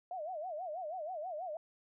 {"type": "tone with vibrato", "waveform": "sine", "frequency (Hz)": 672, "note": "E5", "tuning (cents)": 33, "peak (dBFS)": -38, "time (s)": [0.11, 1.57], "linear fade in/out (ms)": 2, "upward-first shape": "sine", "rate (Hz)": 6.2, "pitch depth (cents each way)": 210, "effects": []}